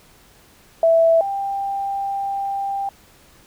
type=tone pair in turn; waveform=sine; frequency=659.3 / 791.5 Hz; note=E5 / G5; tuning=0 / +17 cents; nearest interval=minor third; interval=317 cents; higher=second; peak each=-11 / -21 dBFS; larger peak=first; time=0.83-1.21 / 1.21-2.89 s; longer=second; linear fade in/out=2 ms; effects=pink hiss -51 dBFS RMS until 3.46 s